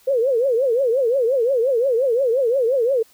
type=tone with vibrato; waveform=sine; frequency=500 Hz; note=B4; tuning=21 cents sharp; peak=-15 dBFS; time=0.07-3.03 s; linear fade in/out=10 ms; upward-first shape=triangle; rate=5.7 Hz; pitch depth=230 cents each way; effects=white hiss -54 dBFS RMS until 3.13 s